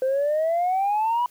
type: exponential sweep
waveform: sine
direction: up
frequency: 514 to 987.8 Hz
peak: -18 dBFS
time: 0.02-1.26 s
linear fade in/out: 2 ms
effects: tanh soft clip ceiling -17 dBFS + white hiss -56 dBFS RMS until 1.3 s